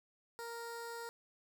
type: tone with notch filter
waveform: 15% pulse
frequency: 466.2 Hz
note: A#4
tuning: in tune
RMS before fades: -45 dBFS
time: 0.39-1.09 s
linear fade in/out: 0 ms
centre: 2500 Hz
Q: 1.5
effects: none